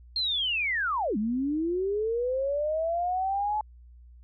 sine linear two-way sweep, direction down then up, 4247 to 201.9 to 861 Hz, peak -25 dBFS, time 0.16-3.61 s, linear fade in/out 2 ms, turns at 1.17 s, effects added 60 Hz sine -48 dBFS peak until 4.23 s

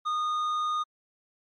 triangle tone with tanh clipping, 1229 Hz, D#6, 22 cents flat, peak -27 dBFS, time 0.05-0.84 s, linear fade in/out 20 ms, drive 11 dB, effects MP3 48 kbps

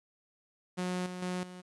sawtooth tone with level steps, 181.3 Hz, F#3, 35 cents flat, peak -28 / -35 / -29 / -41 dBFS, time 0.77-1.62 s, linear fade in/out 20 ms, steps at 1.06 / 1.22 / 1.43 s, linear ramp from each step 2 ms, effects resampled to 24000 Hz + 11-bit

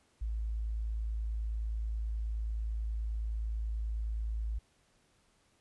sine tone, 54.7 Hz, A1, 9 cents flat, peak -32 dBFS, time 0.21-4.59 s, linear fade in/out 10 ms, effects pink hiss -70 dBFS RMS until 5.6 s + resampled to 24000 Hz

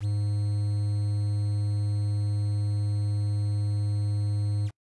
triangle tone with quantisation, 103 Hz, G#2, 14 cents flat, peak -22 dBFS, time 0-4.71 s, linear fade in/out 50 ms, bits 8, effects noise-tail reverb RT60 0.1 s tail -26 dB re dry + resampled to 24000 Hz

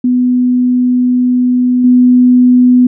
sine tone with level steps, 249 Hz, B3, 14 cents sharp, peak -7 / -3 dBFS, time 0.04-2.87 s, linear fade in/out 5 ms, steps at 1.84 s, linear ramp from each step 5 ms, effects none

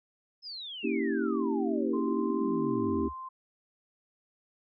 sine exponential sweep, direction down, 5274 to 66.3 Hz, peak -38 dBFS, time 0.42-3.14 s, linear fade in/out 50 ms
sine chord, A# diminished seventh, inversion none, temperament equal with one note detuned, 233.1 / 277.2 / 323.4 / 392 Hz, A#3 / C#4 / E4 / G4, 0 / 0 / -33 / 0 cents, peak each -32 / -33 / -32 / -32 dBFS, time 0.83-3.09 s, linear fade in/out 20 ms
sine tone, 1043 Hz, C6, 6 cents flat, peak -38 dBFS, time 1.93-3.29 s, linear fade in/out 10 ms
effects none

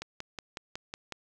click train, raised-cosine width 0.2 ms, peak -20 dBFS, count 7, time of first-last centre 0.02-1.123 s, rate 5.44 Hz, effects none

